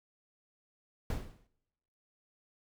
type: noise with exponential decay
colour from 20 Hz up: brown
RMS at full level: -31 dBFS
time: 1.1-1.47 s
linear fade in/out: 2 ms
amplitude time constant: 80 ms
effects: noise-tail reverb RT60 1.0 s tail -25 dB re dry